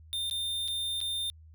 square tone with dropouts, 3620 Hz, A7, 48 cents sharp, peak -31 dBFS, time 0.13-1.3 s, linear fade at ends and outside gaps 0 ms, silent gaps 0.298-0.311 / 0.678-0.683 / 1.004-1.013 s, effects added 79 Hz sine -50 dBFS peak until 1.54 s

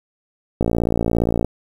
click train, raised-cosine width 2 ms, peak -5 dBFS, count 49, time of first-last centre 0.61-1.446 s, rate 57.4 Hz, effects 7-bit

